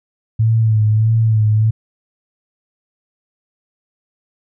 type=tone with vibrato; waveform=sine; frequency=110 Hz; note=A2; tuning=in tune; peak=-10 dBFS; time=0.39-1.71 s; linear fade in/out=10 ms; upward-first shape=sine; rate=1.6 Hz; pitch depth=47 cents each way; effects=none